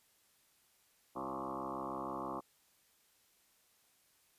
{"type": "tone with frequency modulation", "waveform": "sine", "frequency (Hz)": 702, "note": "F5", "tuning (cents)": 9, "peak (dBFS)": -38, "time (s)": [1.15, 2.41], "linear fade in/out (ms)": 20, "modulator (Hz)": 66.3, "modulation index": 7.3, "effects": ["white hiss -71 dBFS RMS until 4.38 s", "resampled to 32000 Hz"]}